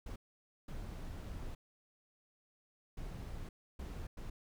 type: noise bursts at uneven times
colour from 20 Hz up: brown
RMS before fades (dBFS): -44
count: 5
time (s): 0.06-0.16 / 0.68-1.55 / 2.97-3.49 / 3.79-4.07 / 4.17-4.3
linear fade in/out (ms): 5
effects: none